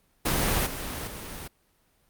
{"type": "noise with level steps", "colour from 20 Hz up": "pink", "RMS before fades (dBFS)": [-25, -34, -38], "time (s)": [0.25, 1.48], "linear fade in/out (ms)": 10, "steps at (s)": [0.66, 1.07], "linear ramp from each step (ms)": 5, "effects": ["pink hiss -67 dBFS RMS until 2.09 s", "Opus 32 kbps"]}